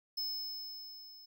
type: tone with level ramp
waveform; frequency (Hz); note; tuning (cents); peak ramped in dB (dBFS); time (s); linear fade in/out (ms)
square; 5210; E8; -21; -34 to -53; 0.17-1.26; 10
effects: none